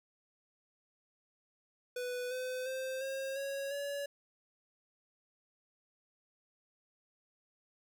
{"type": "tone with pitch steps", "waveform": "square", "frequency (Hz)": [495.2, 508.8, 522.8, 537.2, 552, 567.2], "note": ["B4", "C5", "C5", "C5", "C#5", "C#5"], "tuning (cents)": [5, -48, -1, 46, -7, 40], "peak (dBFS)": -37, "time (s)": [1.96, 4.06], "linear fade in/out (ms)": 5, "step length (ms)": 350, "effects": ["13-bit"]}